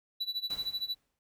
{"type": "tone with tremolo", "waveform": "triangle", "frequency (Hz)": 3951, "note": "B7", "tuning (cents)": 0, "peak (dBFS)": -28, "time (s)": [0.2, 0.95], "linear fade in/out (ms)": 10, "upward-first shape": "sine", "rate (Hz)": 13, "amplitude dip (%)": 90}
{"type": "noise with exponential decay", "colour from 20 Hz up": "pink", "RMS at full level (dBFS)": -46, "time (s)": [0.5, 1.19], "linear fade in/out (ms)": 2, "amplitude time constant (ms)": 150}
{"effects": []}